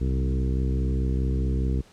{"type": "harmonic tone with a mistuned harmonic", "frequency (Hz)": 64.8, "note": "C2", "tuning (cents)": -16, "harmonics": [1, 2, 3, 4, 5, 6, 7], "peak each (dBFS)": [-23, -29, -33, -35, -37, -39, -40], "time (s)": [0, 1.82], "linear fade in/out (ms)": 20, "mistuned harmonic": 2, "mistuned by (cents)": 23, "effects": ["pink hiss -55 dBFS RMS until 1.92 s", "low-pass 8000 Hz 12 dB/octave"]}